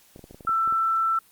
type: clicks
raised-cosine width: 2 ms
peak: -30 dBFS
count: 10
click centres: 0.161 / 0.193 / 0.241 / 0.31 / 0.345 / 0.408 / 0.45 / 0.493 / 0.676 / 0.725 s
type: tone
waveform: sine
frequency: 1333 Hz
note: E6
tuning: 19 cents sharp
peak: -20 dBFS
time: 0.47-1.19 s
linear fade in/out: 5 ms
effects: white hiss -57 dBFS RMS until 1.31 s + Opus 48 kbps